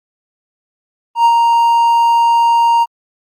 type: tone with ADSR envelope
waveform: triangle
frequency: 932.3 Hz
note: A#5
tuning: in tune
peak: -3 dBFS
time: 1.15-2.86 s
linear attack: 100 ms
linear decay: 64 ms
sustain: -3 dB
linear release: 37 ms
effects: Opus 32 kbps